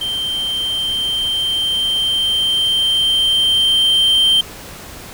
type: tone with level ramp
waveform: triangle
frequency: 3136 Hz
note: G7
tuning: in tune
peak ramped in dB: -17 to -8 dBFS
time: 0.01-4.41 s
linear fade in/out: 5 ms
effects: pink hiss -34 dBFS RMS until 5.13 s